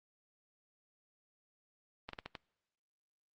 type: slowing click train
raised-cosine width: 0.3 ms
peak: -26 dBFS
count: 5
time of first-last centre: 2.09-2.352 s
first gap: 43 ms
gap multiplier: 1.29
effects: noise-tail reverb RT60 1.0 s tail -26 dB re dry + Opus 32 kbps